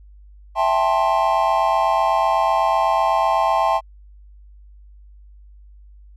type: chord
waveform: triangle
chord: A minor seventh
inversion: second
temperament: just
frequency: 660 / 792 / 880 / 1056 Hz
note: E5 / G5 / A5 / C6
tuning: +2 / +18 / 0 / +16 cents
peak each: -19 dBFS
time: 0.55-3.81 s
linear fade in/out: 50 ms
effects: added 50 Hz sine -42 dBFS peak until 6.16 s